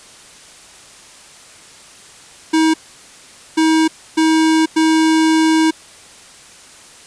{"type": "tone bursts at uneven times", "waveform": "square", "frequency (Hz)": 318.6, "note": "D#4", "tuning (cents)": 41, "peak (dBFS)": -11, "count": 4, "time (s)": [[2.53, 2.74], [3.57, 3.88], [4.17, 4.66], [4.76, 5.71]], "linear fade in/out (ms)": 10, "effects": ["white hiss -41 dBFS RMS until 7.06 s", "resampled to 22050 Hz"]}